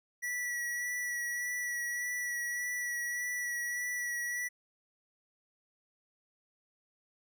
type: tone with vibrato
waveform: square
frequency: 1943 Hz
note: B6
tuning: 29 cents flat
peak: -34 dBFS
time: 0.22-4.49 s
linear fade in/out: 20 ms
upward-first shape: sine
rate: 1.7 Hz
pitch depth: 17 cents each way
effects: none